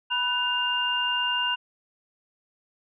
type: tone cluster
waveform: sine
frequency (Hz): 979 / 1499 / 2805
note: B5 / F#6 / F7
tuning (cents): -15 / +22 / +7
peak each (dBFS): -29 / -30 / -25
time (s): 0.1-1.56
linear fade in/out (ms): 20
effects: none